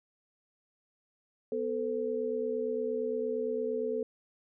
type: tone cluster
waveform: sine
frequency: 247.1 / 443.3 / 512 Hz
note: B3 / A4 / C5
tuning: +1 / +13 / -38 cents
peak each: -38 / -31 / -37 dBFS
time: 1.52-4.03 s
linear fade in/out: 2 ms
effects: none